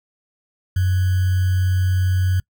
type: tone with sample-and-hold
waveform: sine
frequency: 92.3 Hz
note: F#2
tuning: 4 cents flat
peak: -15 dBFS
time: 0.76-2.4 s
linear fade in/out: 5 ms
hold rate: 1575 Hz
effects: noise-tail reverb RT60 0.1 s tail -25 dB re dry